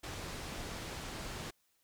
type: low-pass noise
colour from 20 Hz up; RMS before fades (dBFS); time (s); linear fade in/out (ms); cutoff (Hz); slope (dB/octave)
pink; -43; 0.03-1.51; 10; 7900; 12
effects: white hiss -75 dBFS RMS until 1.83 s